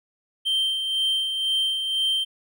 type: tone with tremolo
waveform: triangle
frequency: 3136 Hz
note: G7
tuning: in tune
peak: -18 dBFS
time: 0.45-2.25 s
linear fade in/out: 20 ms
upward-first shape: sine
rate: 2 Hz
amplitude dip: 45%
effects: none